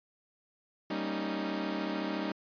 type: chord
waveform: sawtooth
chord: Eb dominant seventh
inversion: first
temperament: equal with one note detuned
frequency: 196 / 230 / 277.2 / 311.1 Hz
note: G3 / Bb3 / Db4 / Eb4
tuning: 0 / -23 / 0 / 0 cents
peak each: -33 / -37 / -35 / -32 dBFS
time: 0.9-2.32 s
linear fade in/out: 5 ms
effects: resampled to 11025 Hz